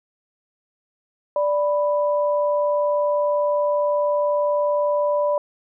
sine tone pair together, 587.3 / 987.8 Hz, D5 / B5, 0 / 0 cents, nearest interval major sixth, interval 900 cents, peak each -18 / -25 dBFS, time 1.36-5.38 s, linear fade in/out 2 ms, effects none

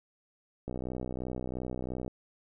click train, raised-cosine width 2 ms, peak -23 dBFS, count 89, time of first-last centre 0.68-2.079 s, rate 62.9 Hz, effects none

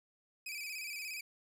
sawtooth tone with vibrato, 2422 Hz, D#7, 47 cents flat, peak -37 dBFS, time 0.46-1.21 s, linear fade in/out 5 ms, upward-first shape square, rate 17 Hz, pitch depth 69 cents each way, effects 12-bit

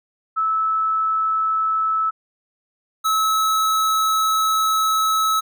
sine / square tone pair in turn, 1306 / 1295.5 Hz, E6 / E6, -17 / -30 cents, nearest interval unison, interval 13 cents, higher first, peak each -17 dBFS, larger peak neither, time 0.36-2.11 / 3.04-5.41 s, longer second, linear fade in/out 20 ms, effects none

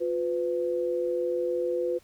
sine tone pair together, 355.1 / 501.9 Hz, F4 / B4, +29 / +28 cents, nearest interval tritone, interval 599 cents, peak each -29 / -27 dBFS, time 0-1.99 s, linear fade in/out 20 ms, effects pink hiss -60 dBFS RMS until 2.03 s

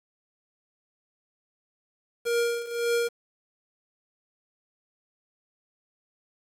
square tone with tremolo, 471 Hz, A#4, 18 cents sharp, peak -22 dBFS, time 2.25-3.09 s, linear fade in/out 20 ms, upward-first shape triangle, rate 1.8 Hz, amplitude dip 85%, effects resampled to 32000 Hz + 8-bit

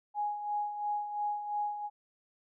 sine tone with tremolo, 830.6 Hz, G#5, in tune, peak -29 dBFS, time 0.14-1.9 s, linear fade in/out 50 ms, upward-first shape sine, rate 2.9 Hz, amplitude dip 60%, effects none

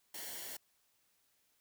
white noise with comb filter, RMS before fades -45 dBFS, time 0.14-0.57 s, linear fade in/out 5 ms, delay 0.8 ms, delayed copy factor -0.6, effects white hiss -75 dBFS RMS until 1.6 s

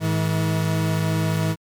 40% pulse tone pair together, 106.27 / 160.8 Hz, G#2 / E3, +40 / -43 cents, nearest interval perfect fifth, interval 717 cents, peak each -23 / -20 dBFS, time 0-1.56 s, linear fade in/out 50 ms, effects MP3 96 kbps

